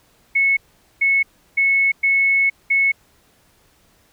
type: tone bursts at uneven times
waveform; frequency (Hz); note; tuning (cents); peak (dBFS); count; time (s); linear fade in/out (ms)
sine; 2198; C#7; -15; -13; 5; 0.35-0.57 / 1.01-1.23 / 1.57-1.92 / 2.03-2.5 / 2.7-2.92; 10
effects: pink hiss -57 dBFS RMS until 4.12 s